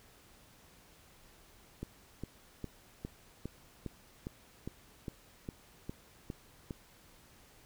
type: click train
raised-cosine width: 3 ms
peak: -26 dBFS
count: 13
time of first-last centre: 1.83-6.708 s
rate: 2.46 Hz
effects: pink hiss -61 dBFS RMS until 7.65 s